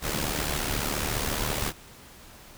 pink noise with amplitude modulation, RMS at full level -26 dBFS, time 0.01-1.73 s, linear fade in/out 50 ms, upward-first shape sine, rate 74.5 Hz, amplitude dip 65%, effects pink hiss -49 dBFS RMS until 2.57 s

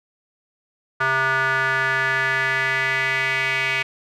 square tone with band-pass filter sweep, 132.7 Hz, C3, 25 cents sharp, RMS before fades -21 dBFS, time 1-3.83 s, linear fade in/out 10 ms, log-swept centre 1400 to 2300 Hz, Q 4.4, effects none

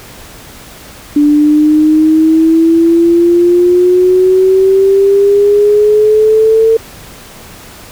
sine exponential sweep, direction up, 292.2 to 451.3 Hz, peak -4 dBFS, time 1.16-6.77 s, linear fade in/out 5 ms, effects pink hiss -33 dBFS RMS until 7.91 s

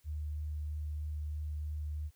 sine tone with vibrato, 75.5 Hz, D2, 48 cents sharp, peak -35 dBFS, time 0.04-2.11 s, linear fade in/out 50 ms, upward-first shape triangle, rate 3.1 Hz, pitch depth 12 cents each way, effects white hiss -71 dBFS RMS until 2.15 s

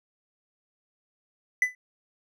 triangle tone with exponential decay, 2000 Hz, B6, 21 cents sharp, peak -14 dBFS, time 1.62-1.75 s, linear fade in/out 2 ms, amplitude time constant 28 ms, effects none

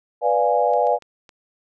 sine chord, B diminished seventh, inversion none, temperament equal, 493.9 / 587.3 / 698.5 / 830.6 Hz, B4 / D5 / F5 / Ab5, 0 / 0 / 0 / 0 cents, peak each -21 dBFS, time 0.21-0.99 s, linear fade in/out 50 ms
clicks, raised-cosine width 0.2 ms, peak -28 dBFS, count 4, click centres 0.736 / 0.87 / 1.023 / 1.292 s
effects none

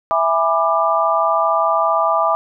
sine chord, E dominant seventh, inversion none, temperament just, 659.3 / 824.1 / 988.9 / 1186.7 Hz, E5 / G#5 / B5 / D6, 0 / -14 / +2 / +18 cents, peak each -18 / -21 / -21 / -17 dBFS, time 0.11-2.35 s, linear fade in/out 0 ms, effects none

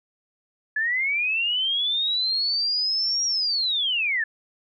sine linear two-way sweep, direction up then down, 1700 to 5680 to 1700 Hz, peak -21 dBFS, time 0.76-4.24 s, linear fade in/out 5 ms, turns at 3.25 s, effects none

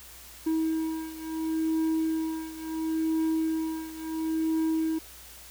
triangle beating tone pair, 320 / 320.72 Hz, D#4 / E4, +49 / -47 cents, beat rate 0.72 Hz, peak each -26 / -29 dBFS, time 0.46-4.99 s, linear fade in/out 10 ms, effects added 60 Hz sine -54 dBFS peak until 5.5 s + white hiss -48 dBFS RMS until 5.5 s

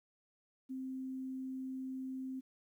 sine tone, 261.6 Hz, C4, in tune, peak -39 dBFS, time 0.69-2.41 s, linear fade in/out 20 ms, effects 12-bit

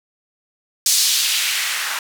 blue noise with band-pass filter sweep, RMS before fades -19 dBFS, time 0.86-1.99 s, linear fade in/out 2 ms, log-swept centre 5500 to 1300 Hz, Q 1.4, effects none

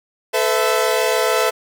sawtooth chord, A suspended second, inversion none, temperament equal with one note detuned, 440 / 506.9 / 659.3 Hz, A4 / B4 / E5, 0 / +45 / 0 cents, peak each -16 dBFS, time 0.33-1.51 s, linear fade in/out 20 ms, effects none

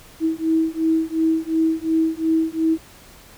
sine beating tone pair, 321 / 323.8 Hz, E4 / E4, -46 / -31 cents, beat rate 2.8 Hz, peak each -20 dBFS, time 0.2-2.78 s, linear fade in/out 50 ms, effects pink hiss -46 dBFS RMS until 3.37 s

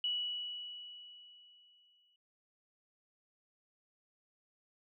sine tone with exponential decay, 2940 Hz, F#7, 12 cents flat, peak -31 dBFS, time 0.04-2.16 s, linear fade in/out 2 ms, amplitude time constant 460 ms, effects none

